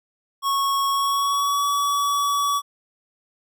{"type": "tone with pitch glide", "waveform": "square", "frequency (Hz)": [1103, 1138.6], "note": ["C#6", "C#6"], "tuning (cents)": [-9, 46], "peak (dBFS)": -20, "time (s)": [0.42, 2.62], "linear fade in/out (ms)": 50, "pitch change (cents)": 55, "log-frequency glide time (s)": [0.9, 1.66], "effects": []}